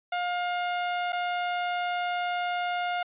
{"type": "tone with dropouts", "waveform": "sawtooth", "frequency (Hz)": 710, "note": "F5", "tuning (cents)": 28, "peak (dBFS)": -23, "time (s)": [0.12, 3.03], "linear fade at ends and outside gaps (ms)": 5, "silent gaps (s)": [1.123, 1.129], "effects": ["resampled to 8000 Hz"]}